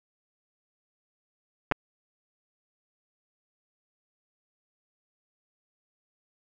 clicks, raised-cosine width 0.5 ms, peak -9 dBFS, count 2, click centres 1.714 / 1.721 s, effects none

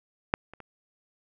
clicks, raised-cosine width 0.5 ms, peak -7 / -29 / -29 dBFS, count 3, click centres 0.339 / 0.536 / 0.603 s, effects none

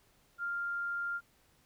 sine tone, 1396.9 Hz, F6, in tune, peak -33 dBFS, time 0.38-1.21 s, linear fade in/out 50 ms, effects pink hiss -68 dBFS RMS until 1.65 s

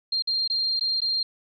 sine tone with dropouts, 4192 Hz, C8, 2 cents sharp, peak -22 dBFS, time 0.12-1.23 s, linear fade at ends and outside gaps 5 ms, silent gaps 0.223-0.273 / 0.477-0.499 / 0.796-0.809 / 1.005-1.017 s, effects none

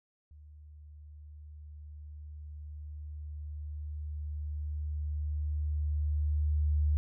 sine tone with level ramp, 74.9 Hz, D2, 35 cents sharp, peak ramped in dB -50 to -24 dBFS, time 0.31-6.97 s, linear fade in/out 0 ms, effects none

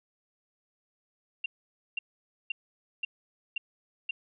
sine tone bursts, 2762 Hz, F7, 20 cents flat, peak -28 dBFS, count 6, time 1.44-4.11 s, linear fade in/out 5 ms, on 20 ms, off 510 ms, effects none

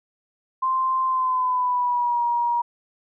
sine tone with pitch glide, 1044 to 951.8 Hz, C6 to A#5, -4 to +36 cents, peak -19 dBFS, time 0.62-2.62 s, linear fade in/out 10 ms, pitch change -160 cents, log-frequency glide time 1.06-2.22 s, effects none

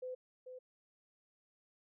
sine tone with echo, 508 Hz, B4, 49 cents sharp, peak -40 dBFS, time 0.02-0.15 s, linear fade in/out 10 ms, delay 440 ms, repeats 1, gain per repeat -7 dB, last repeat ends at 0.59 s, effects none

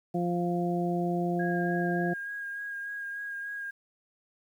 harmonic tone, 174.61 Hz, F3, in tune, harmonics 1 / 2 / 3 / 4, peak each -29 / -31 / -39 / -33 dBFS, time 0.14-2.14 s, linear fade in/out 10 ms
sine tone with vibrato, 1631 Hz, G#6, 32 cents flat, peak -34 dBFS, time 1.39-3.71 s, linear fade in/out 10 ms, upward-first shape sine, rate 3.4 Hz, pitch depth 17 cents each way
effects 10-bit

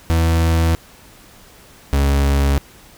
40% pulse tone pair in turn, 82.3 / 69.71 Hz, E2 / C#2, -2 / +10 cents, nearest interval minor third, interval 288 cents, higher first, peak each -12 dBFS, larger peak neither, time 0.1-0.75 / 1.93-2.58 s, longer neither, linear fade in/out 0 ms, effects pink hiss -45 dBFS RMS until 2.97 s

